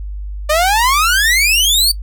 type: exponential sweep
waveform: sawtooth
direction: up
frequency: 589 to 4650 Hz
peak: -7 dBFS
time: 0.49-1.92 s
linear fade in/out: 10 ms
effects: noise-tail reverb RT60 0.1 s tail -19 dB re dry + added 50 Hz sine -22 dBFS peak until 2.02 s